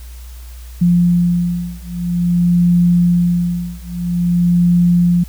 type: beating tone pair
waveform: sine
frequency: 174.61 / 175.11 Hz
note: F3 / F3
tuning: 0 / +5 cents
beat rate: 0.5 Hz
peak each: -14 dBFS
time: 0.81-5.24 s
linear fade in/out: 10 ms
effects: added 60 Hz sine -30 dBFS peak until 5.28 s + white hiss -44 dBFS RMS until 5.28 s